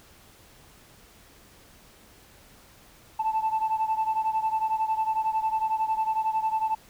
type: beating tone pair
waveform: sine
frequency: 876 / 887 Hz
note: A5 / A5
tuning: -8 / +14 cents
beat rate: 11 Hz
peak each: -24 / -27 dBFS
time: 3.19-6.75 s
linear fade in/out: 10 ms
effects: tanh soft clip ceiling -19 dBFS + pink hiss -54 dBFS RMS until 6.89 s